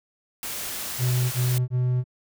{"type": "noise", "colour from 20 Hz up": "white", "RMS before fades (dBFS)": -32, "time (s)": [0.43, 1.58], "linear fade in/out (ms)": 0}
{"type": "tone bursts", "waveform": "triangle", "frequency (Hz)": 125.3, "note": "B2", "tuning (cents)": 25, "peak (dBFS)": -18, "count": 3, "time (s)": [0.98, 2.042], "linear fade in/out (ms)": 50, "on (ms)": 340, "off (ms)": 21}
{"effects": []}